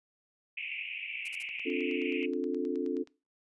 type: band-pass noise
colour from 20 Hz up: pink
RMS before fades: -39 dBFS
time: 0.57-2.26 s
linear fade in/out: 5 ms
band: 2200 to 2800 Hz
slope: 96 dB/octave
type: noise bursts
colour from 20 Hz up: blue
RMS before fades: -45 dBFS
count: 3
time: 1.25-1.429 s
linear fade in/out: 5 ms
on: 31 ms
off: 43 ms
type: click train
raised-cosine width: 0.2 ms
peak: -36 dBFS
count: 16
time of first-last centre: 1.49-3.074 s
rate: 9.47 Hz
type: chord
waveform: sine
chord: D minor seventh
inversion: third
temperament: just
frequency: 264.3 / 293.7 / 352.4 / 440.5 Hz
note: C4 / D4 / F4 / A4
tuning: +18 / 0 / +16 / +2 cents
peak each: -35 dBFS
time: 1.65-3.04 s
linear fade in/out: 20 ms
effects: noise-tail reverb RT60 0.3 s tail -22 dB re dry + resampled to 24000 Hz